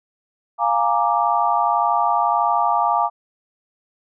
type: chord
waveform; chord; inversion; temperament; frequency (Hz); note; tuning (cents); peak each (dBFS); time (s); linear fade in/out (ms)
sine; Bb dominant seventh; second; equal; 698.5 / 830.6 / 932.3 / 1174.7; F5 / Ab5 / Bb5 / D6; 0 / 0 / 0 / 0; -21; 0.58-3.1; 50
effects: none